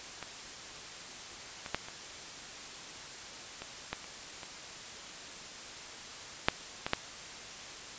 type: clicks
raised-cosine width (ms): 0.3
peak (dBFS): -23 / -24 / -13 / -26 / -24 / -17 / -30 / -27 / -6 / -16 / -10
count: 11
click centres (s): 0.227 / 1.662 / 1.746 / 1.885 / 3.62 / 3.93 / 4.043 / 4.432 / 6.485 / 6.865 / 6.934
effects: white hiss -45 dBFS RMS until 7.98 s + resampled to 16000 Hz